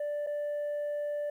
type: tone with dropouts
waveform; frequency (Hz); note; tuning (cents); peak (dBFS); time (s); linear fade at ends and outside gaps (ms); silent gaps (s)
sine; 587.3; D5; 0; -28; 0-1.3; 5; 0.265-0.27
effects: tanh soft clip ceiling -30 dBFS + 11-bit